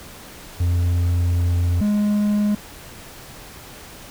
triangle tone pair in turn, 87.31 / 207.7 Hz, F2 / G#3, 0 / 0 cents, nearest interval octave + minor third, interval 1500 cents, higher second, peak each -14 dBFS, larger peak neither, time 0.6-1.81 / 1.81-2.55 s, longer first, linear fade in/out 5 ms, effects pink hiss -40 dBFS RMS until 4.1 s

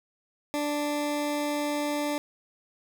20% pulse tone, 293.7 Hz, D4, in tune, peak -22 dBFS, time 0.54-2.18 s, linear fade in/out 0 ms, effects none

